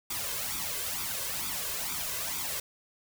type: noise with flanger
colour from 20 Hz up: white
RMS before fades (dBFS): -34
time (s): 0.1-2.6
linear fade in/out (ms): 5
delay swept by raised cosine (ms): 0.84 to 1.94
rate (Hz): 2.2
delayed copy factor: +0.65
effects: none